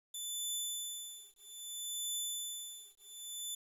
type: tone with tremolo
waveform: 15% pulse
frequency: 3511 Hz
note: A7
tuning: 4 cents flat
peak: -28 dBFS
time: 0.14-3.55 s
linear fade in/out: 5 ms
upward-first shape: triangle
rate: 0.62 Hz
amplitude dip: 100%
effects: resampled to 32000 Hz + 11-bit